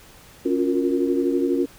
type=chord; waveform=sine; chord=Gb major seventh; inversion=second; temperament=equal with one note detuned; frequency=277.2 / 349.2 / 361.3 / 466.2 Hz; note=Db4 / F4 / Gb4 / Bb4; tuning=0 / 0 / -41 / 0 cents; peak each=-22 / -23 / -26 / -27 dBFS; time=0.45-1.66 s; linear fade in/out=10 ms; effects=pink hiss -48 dBFS RMS until 1.78 s